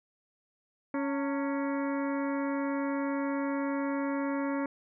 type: harmonic tone with a mistuned harmonic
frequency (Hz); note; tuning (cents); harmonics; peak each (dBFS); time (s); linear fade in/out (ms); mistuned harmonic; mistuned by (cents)
278.2; C#4; +6; 1 / 2 / 3 / 4 / 5 / 6 / 7 / 8; -30 / -36 / -40 / -42 / -44 / -46 / -47 / -48; 0.94-4.66; 2; 3; +140
effects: none